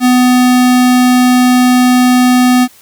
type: tone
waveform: square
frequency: 250 Hz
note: B3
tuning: 21 cents sharp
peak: -6 dBFS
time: 0-2.68 s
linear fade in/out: 50 ms
effects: white hiss -42 dBFS RMS until 2.81 s